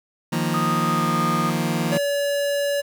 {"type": "chord", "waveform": "sawtooth", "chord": "Eb suspended second", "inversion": "none", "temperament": "just", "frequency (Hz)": [155.56, 175.01, 233.3], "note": ["Eb3", "F3", "Bb3"], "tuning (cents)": [0, 4, 2], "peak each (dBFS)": -21, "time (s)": [0.32, 1.98], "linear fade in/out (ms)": 10}
{"type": "tone with pitch glide", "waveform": "sine", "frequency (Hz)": [1240, 1227.9], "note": ["D#6", "D#6"], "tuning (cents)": [-6, -23], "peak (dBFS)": -22, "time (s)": [0.54, 1.5], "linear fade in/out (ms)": 2, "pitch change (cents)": -17, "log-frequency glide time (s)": [0.97, 1.02]}
{"type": "tone", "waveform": "square", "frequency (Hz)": 570, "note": "C#5", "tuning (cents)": 48, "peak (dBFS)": -21, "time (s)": [1.91, 2.82], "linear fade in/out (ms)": 20}
{"effects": ["8-bit"]}